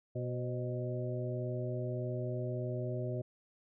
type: harmonic tone with a mistuned harmonic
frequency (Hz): 123.47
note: B2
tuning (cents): 0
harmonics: 1 / 2 / 3 / 4 / 5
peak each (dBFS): -36 / -45 / -41 / -45 / -42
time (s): 0.15-3.22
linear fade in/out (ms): 10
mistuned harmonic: 4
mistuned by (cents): +75
effects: none